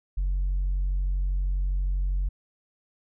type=tone; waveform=sine; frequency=46.25 Hz; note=F#1; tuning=in tune; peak=-21 dBFS; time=0.17-2.29 s; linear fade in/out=10 ms; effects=tanh soft clip ceiling -21 dBFS